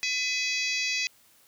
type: harmonic tone with a mistuned harmonic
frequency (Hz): 670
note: E5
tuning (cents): +28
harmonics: 3 / 4 / 5 / 6 / 7 / 8 / 9 / 10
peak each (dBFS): -35 / -29 / -38 / -36 / -34 / -39 / -36 / -42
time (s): 0.03-1.07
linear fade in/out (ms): 0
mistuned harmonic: 4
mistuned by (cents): -100
effects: white hiss -60 dBFS RMS until 1.47 s